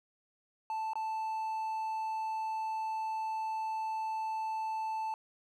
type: tone with dropouts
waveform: triangle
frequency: 880 Hz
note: A5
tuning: in tune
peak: -31 dBFS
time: 0.7-5.14 s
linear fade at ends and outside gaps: 1 ms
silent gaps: 0.934-0.955 s
effects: none